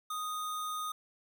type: tone with sample-and-hold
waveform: sine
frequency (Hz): 1244.5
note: D#6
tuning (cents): 0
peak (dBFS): -34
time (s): 0.1-0.92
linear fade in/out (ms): 5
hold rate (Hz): 4900
effects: none